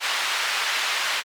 white band-pass noise, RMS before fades -25 dBFS, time 0-1.23 s, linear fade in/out 50 ms, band 990 to 3200 Hz, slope 12 dB/octave, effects Opus 48 kbps

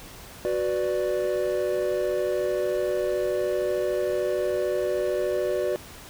triangle chord, B minor, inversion second, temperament equal, 370 / 493.9 / 587.3 Hz, F#4 / B4 / D5, 0 / 0 / 0 cents, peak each -25 / -27 / -25 dBFS, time 0.45-5.76 s, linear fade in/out 0 ms, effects pink hiss -44 dBFS RMS until 6.09 s

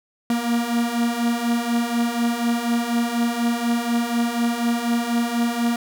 45% pulse beating tone pair, 233.1 / 237.2 Hz, A#3 / A#3, 0 / +30 cents, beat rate 4.1 Hz, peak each -25 / -21 dBFS, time 0.3-5.76 s, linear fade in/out 2 ms, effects none

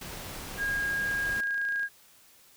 pink noise, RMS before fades -40 dBFS, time 0.01-1.41 s, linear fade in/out 5 ms
sine tone, 1630 Hz, G#6, 33 cents flat, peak -27 dBFS, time 0.57-1.89 s, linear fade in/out 50 ms
click train, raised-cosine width 0.2 ms, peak -30 dBFS, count 23, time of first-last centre 1.04-1.831 s, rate 27.8 Hz
effects white hiss -58 dBFS RMS until 2.56 s

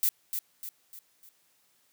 violet noise with echo, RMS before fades -25 dBFS, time 0.03-0.09 s, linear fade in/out 0 ms, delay 300 ms, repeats 4, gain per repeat -7 dB, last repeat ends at 1.29 s, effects white hiss -68 dBFS RMS until 1.92 s + high-pass 100 Hz 12 dB/octave

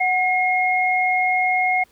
sine tone pair together, 739.4 / 2149 Hz, F#5 / C7, -1 / +46 cents, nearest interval octave + tritone, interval 1847 cents, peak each -19 dBFS, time 0-1.84 s, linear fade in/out 10 ms, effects pink hiss -57 dBFS RMS until 1.91 s

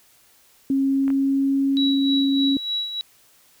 sine tone with pitch glide, 271.5 to 274 Hz, C#4 to C#4, -36 to -20 cents, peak -17 dBFS, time 0.7-2.57 s, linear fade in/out 2 ms, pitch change +16 cents, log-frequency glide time 0.8-1.58 s
clicks, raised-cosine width 0.5 ms, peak -22 dBFS, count 2, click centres 1.08 / 1.103 s
sine tone with tremolo, 3900 Hz, B7, 23 cents flat, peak -21 dBFS, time 1.77-3.01 s, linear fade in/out 0 ms, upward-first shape sine, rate 3.3 Hz, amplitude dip 60%
effects white hiss -56 dBFS RMS until 3.6 s

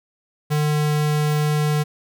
square tone, 150.2 Hz, D3, 39 cents sharp, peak -18 dBFS, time 0.5-1.84 s, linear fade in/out 20 ms, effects none

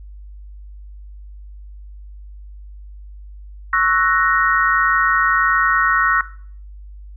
sine chord, F# dominant seventh, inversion second, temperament equal, 1108.7 / 1318.5 / 1480 / 1864.7 Hz, C#6 / E6 / F#6 / A#6, 0 / 0 / 0 / 0 cents, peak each -19 dBFS, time 3.73-6.21 s, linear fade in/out 2 ms, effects noise-tail reverb RT60 0.5 s tail -17 dB re dry + added 50 Hz sine -34 dBFS peak until 7.16 s

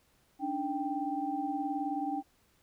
sine tone cluster, 284.1 / 303 / 785 Hz, C#4 / D#4 / G5, +43 / -46 / +2 cents, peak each -36 / -37 / -34 dBFS, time 0.39-2.23 s, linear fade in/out 50 ms, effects pink hiss -69 dBFS RMS until 2.62 s

